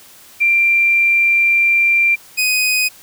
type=tone pair in turn; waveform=sine / sawtooth; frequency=2368 / 2500 Hz; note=D7 / D#7; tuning=+14 / +8 cents; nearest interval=minor second; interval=94 cents; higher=second; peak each=-10 dBFS; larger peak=neither; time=0.4-2.16 / 2.37-2.89 s; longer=first; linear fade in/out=20 ms; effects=white hiss -43 dBFS RMS until 3.02 s